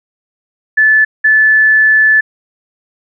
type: tone pair in turn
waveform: sine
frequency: 1740 / 1740 Hz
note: A6 / A6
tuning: -20 / -20 cents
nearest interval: unison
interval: 0 cents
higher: neither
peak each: -5 dBFS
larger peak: neither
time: 0.77-1.05 / 1.24-2.21 s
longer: second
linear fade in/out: 10 ms
effects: none